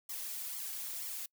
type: noise with flanger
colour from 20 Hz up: blue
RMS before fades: -41 dBFS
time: 0.09-1.26 s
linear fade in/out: 5 ms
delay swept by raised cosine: 0.9 to 3.6 ms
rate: 2.1 Hz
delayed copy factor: +0.9
effects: noise-tail reverb RT60 0.1 s tail -26 dB re dry